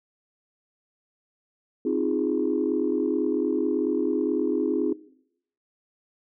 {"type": "chord", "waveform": "sine", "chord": "F minor seventh", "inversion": "second", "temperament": "equal with one note detuned", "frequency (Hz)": [261.6, 311.1, 349.2, 413.6], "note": ["C4", "Eb4", "F4", "Ab4"], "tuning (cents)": [0, 0, 0, -7], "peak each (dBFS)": -27, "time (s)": [1.85, 4.93], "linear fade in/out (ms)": 5, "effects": ["noise-tail reverb RT60 0.7 s tail -18 dB re dry", "tanh soft clip ceiling -13 dBFS"]}